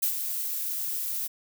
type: noise with ADSR envelope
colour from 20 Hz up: violet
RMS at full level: -24 dBFS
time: 0.02-1.28 s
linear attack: 11 ms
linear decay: 96 ms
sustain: -7 dB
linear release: 18 ms
effects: none